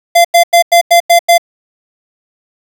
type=tone bursts; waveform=square; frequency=688 Hz; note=F5; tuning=26 cents flat; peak=-4 dBFS; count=7; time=0.15-1.381 s; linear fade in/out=10 ms; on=97 ms; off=92 ms; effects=7-bit